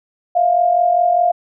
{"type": "tone pair together", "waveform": "sine", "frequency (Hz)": [659.3, 704.3], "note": ["E5", "F5"], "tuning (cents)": [0, 14], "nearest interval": "minor second", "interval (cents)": 114, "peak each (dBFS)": [-18, -12], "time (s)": [0.35, 1.32], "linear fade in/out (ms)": 10, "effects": []}